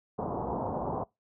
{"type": "low-pass noise", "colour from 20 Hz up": "white", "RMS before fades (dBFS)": -33, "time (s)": [0.18, 1.04], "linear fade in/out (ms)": 10, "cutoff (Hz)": 980, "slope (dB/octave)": 48, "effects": ["noise-tail reverb RT60 0.2 s tail -23 dB re dry", "high-pass 60 Hz 12 dB/octave"]}